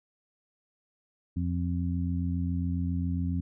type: harmonic tone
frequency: 87.31 Hz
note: F2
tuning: in tune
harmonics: 1 / 2 / 3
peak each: -29 / -32 / -34 dBFS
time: 1.36-3.41 s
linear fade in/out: 10 ms
effects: none